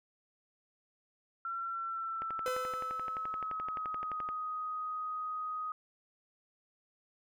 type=tone with pitch glide; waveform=sine; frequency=1357 to 1251.6 Hz; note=E6 to D#6; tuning=+50 to +10 cents; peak=-35 dBFS; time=1.45-5.72 s; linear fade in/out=2 ms; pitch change=-140 cents; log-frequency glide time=1.66-4.19 s
type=click train; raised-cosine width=0.5 ms; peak=-28 dBFS; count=25; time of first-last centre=2.22-4.289 s; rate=11.6 Hz
type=tone with exponential decay; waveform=45% pulse; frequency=507 Hz; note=B4; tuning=45 cents sharp; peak=-32 dBFS; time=2.46-3.48 s; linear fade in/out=1 ms; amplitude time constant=220 ms
effects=none